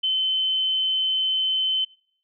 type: tone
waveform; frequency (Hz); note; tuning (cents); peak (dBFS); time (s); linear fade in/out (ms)
sine; 3063; G7; -41; -20; 0.03-1.85; 10
effects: noise-tail reverb RT60 0.6 s tail -24 dB re dry